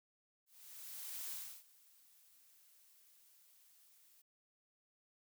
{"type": "noise with ADSR envelope", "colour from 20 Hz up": "blue", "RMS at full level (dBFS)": -44, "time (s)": [0.46, 4.22], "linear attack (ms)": 850, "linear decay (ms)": 320, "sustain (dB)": -23, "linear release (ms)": 9, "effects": []}